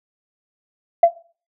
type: tone with exponential decay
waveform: sine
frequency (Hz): 680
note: F5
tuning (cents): -46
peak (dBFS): -3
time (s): 1.03-1.13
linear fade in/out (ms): 5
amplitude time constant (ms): 21
effects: noise-tail reverb RT60 0.4 s tail -17 dB re dry + tanh soft clip ceiling -1 dBFS